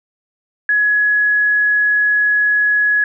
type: tone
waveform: sine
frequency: 1683 Hz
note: G#6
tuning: 23 cents sharp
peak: -11 dBFS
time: 0.69-3.04 s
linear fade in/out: 2 ms
effects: none